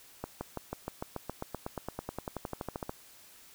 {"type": "accelerating click train", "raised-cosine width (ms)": 1, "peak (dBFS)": -21, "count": 25, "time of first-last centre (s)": [0.24, 2.894], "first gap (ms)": 170, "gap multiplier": 0.96, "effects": ["white hiss -56 dBFS RMS until 3.54 s"]}